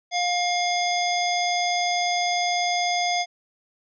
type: harmonic tone with a mistuned harmonic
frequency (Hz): 709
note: F5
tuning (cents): +26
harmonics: 1 / 3 / 5 / 7 / 9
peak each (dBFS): -23 / -28 / -30 / -31 / -33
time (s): 0.11-3.26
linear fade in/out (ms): 50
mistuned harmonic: 5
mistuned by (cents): -58
effects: none